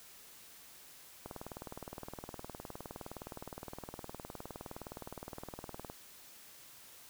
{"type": "click train", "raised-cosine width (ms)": 1, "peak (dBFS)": -29, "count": 91, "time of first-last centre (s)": [1.26, 5.899], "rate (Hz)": 19.4, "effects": ["white hiss -56 dBFS RMS until 7.09 s"]}